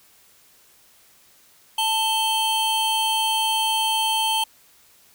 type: tone pair together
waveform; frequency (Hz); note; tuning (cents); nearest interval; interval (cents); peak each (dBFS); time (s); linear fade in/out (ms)
square; 880 / 3136; A5 / G7; 0 / 0; octave + minor seventh; 2200; -23; 1.78-4.44; 5
effects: white hiss -55 dBFS RMS until 5.14 s